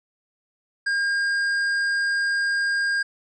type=tone with tanh clipping; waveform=sine; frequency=1613 Hz; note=G6; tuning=49 cents sharp; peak=-22 dBFS; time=0.86-3.03 s; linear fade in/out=10 ms; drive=10 dB; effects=resampled to 22050 Hz